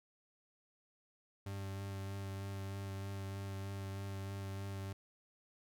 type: tone with vibrato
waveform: 40% pulse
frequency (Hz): 98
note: G2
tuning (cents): 0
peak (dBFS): -40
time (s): 1.46-4.93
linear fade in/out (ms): 5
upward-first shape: sine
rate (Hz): 3.2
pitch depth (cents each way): 14
effects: none